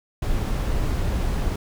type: noise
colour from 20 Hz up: brown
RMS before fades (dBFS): -23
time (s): 0.22-1.56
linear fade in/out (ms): 5
effects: none